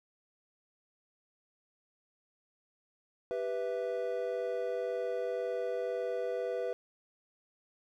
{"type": "chord", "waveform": "triangle", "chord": "E minor", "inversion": "first", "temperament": "equal", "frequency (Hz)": [392, 493.9, 659.3], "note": ["G4", "B4", "E5"], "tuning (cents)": [0, 0, 0], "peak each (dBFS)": [-37, -32, -37], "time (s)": [3.31, 6.73], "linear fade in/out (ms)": 0, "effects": []}